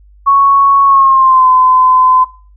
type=tone with pitch glide; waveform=sine; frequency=1108.7 to 1022.6 Hz; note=C#6 to C6; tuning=0 to -40 cents; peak=-4 dBFS; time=0.26-2.25 s; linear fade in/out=20 ms; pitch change=-140 cents; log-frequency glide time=0.85-1.48 s; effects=noise-tail reverb RT60 0.4 s tail -22 dB re dry + added 50 Hz sine -39 dBFS peak until 2.56 s